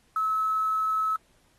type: tone with quantisation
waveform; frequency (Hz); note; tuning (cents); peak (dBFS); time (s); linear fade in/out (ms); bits
sine; 1294; E6; -32; -23; 0.16-1.16; 2; 8
effects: pink hiss -65 dBFS RMS until 1.58 s + AAC 32 kbps